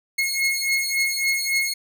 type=beating tone pair; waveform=sawtooth; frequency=2164 / 2167.6 Hz; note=C#7 / C#7; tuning=-42 / -39 cents; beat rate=3.6 Hz; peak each=-20 dBFS; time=0.18-1.74 s; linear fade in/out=10 ms; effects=none